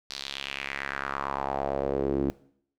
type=tone with band-pass filter sweep; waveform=sawtooth; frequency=68.9 Hz; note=C#2; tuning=10 cents flat; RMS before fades=-31 dBFS; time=0.1-2.3 s; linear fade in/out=0 ms; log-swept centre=4600 to 300 Hz; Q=3; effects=noise-tail reverb RT60 0.6 s tail -19 dB re dry